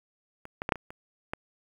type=clicks; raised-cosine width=0.5 ms; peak=-27 / -17 / -14 / -7 / -25 / -27 / -16 dBFS; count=7; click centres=0.454 / 0.619 / 0.691 / 0.722 / 0.757 / 0.905 / 1.335 s; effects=8-bit